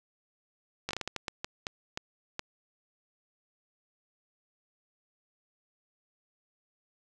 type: slowing click train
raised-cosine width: 0.2 ms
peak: -16 dBFS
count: 12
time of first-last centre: 0.89-2.394 s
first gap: 18 ms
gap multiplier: 1.37
effects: none